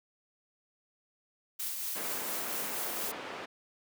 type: noise with tremolo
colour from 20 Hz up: blue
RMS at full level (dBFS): -35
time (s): 1.59-3.12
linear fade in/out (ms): 10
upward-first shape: triangle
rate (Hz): 4.3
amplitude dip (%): 35
type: band-pass noise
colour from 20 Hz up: pink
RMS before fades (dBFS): -42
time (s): 1.95-3.46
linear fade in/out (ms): 10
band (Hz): 350 to 2800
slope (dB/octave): 12
effects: none